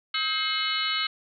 harmonic tone with a mistuned harmonic, 427.6 Hz, A4, 49 cents flat, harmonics 3 / 4 / 5 / 6 / 7 / 8 / 9 / 10, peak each -32 / -36 / -31 / -42 / -30 / -40 / -32 / -32 dBFS, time 0.14-1.07 s, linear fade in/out 5 ms, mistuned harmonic 4, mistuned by -130 cents, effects none

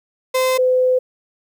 35% pulse / sine tone pair in turn, 516 / 508.6 Hz, C5 / C5, -24 / -49 cents, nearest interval unison, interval 25 cents, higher first, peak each -13 / -12 dBFS, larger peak second, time 0.34-0.58 / 0.58-0.99 s, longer second, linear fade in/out 10 ms, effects 9-bit

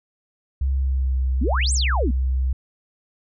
sine tone with pitch glide, 67.2 to 64.72 Hz, C2 to C2, +47 to -18 cents, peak -18 dBFS, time 0.61-2.53 s, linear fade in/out 5 ms, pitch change -65 cents, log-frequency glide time 0.73-1.17 s
sine exponential two-way sweep, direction up then down, 206.4 to 8870 to 206.4 Hz, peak -22 dBFS, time 1.41-2.11 s, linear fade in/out 5 ms, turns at 1.73 s
effects none

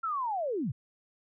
sine linear sweep, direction down, 1375 to 97.5 Hz, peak -29 dBFS, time 0.03-0.72 s, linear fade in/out 10 ms, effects none

